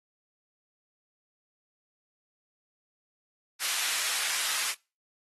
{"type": "high-pass noise", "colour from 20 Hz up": "pink", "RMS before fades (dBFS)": -30, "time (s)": [3.59, 4.75], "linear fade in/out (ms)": 50, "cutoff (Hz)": 1700, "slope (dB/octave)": 12, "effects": ["noise-tail reverb RT60 0.3 s tail -25 dB re dry", "AAC 32 kbps"]}